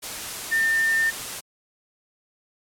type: tone in noise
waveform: sine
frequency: 1803 Hz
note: A6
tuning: 42 cents sharp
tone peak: -18 dBFS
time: 0.51-1.11 s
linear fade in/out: 20 ms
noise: white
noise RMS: -32 dBFS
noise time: 0.02-1.41 s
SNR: +11 dB
effects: low-pass 12000 Hz 12 dB/octave + MP3 96 kbps